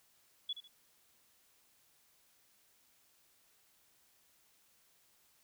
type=tone with echo; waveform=sine; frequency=3400 Hz; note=G#7; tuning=40 cents sharp; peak=-35 dBFS; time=0.49-0.53 s; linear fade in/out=5 ms; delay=74 ms; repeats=2; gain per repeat=-10 dB; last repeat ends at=0.678 s; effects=white hiss -70 dBFS RMS until 5.43 s